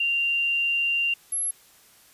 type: tone pair in turn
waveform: sine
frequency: 2777 / 11108 Hz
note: F7 / F9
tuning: -10 / -10 cents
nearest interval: 2 octaves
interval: 2400 cents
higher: second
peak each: -21 / -24 dBFS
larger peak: first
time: 0-1.14 / 1.32-1.51 s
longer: first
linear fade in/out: 5 ms
effects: white hiss -55 dBFS RMS until 2.13 s + resampled to 32000 Hz